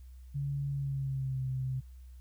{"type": "tone with pitch glide", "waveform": "sine", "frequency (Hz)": [140.6, 130.43], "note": ["C#3", "C3"], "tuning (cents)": [25, -5], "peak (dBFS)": -31, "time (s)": [0.34, 1.81], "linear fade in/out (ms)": 20, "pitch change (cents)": -130, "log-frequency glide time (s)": [0.7, 1.44], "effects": ["added 63 Hz sine -47 dBFS peak until 2.2 s", "white hiss -71 dBFS RMS until 2.2 s"]}